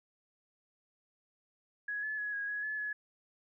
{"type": "tone with pitch steps", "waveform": "sine", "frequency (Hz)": [1672, 1723, 1682, 1650, 1675, 1719, 1697], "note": ["G#6", "A6", "G#6", "G#6", "G#6", "A6", "G#6"], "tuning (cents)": [11, -37, 22, -12, 14, -41, 37], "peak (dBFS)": -34, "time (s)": [1.88, 2.93], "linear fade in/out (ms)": 5, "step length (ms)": 150, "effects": []}